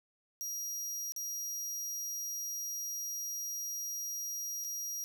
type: tone with dropouts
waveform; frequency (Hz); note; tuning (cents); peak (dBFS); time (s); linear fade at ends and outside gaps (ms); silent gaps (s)
sawtooth; 5720; F8; +41; -34; 0.41-5.04; 0; 1.121-1.163 / 4.641-4.646
effects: none